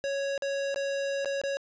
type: tone with dropouts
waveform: square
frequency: 554.4 Hz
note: C#5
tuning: in tune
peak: -29 dBFS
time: 0.04-1.57 s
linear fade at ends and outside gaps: 0 ms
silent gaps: 0.378-0.422 / 0.744-0.76 / 1.247-1.257 / 1.415-1.437 s
effects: resampled to 16000 Hz + 11-bit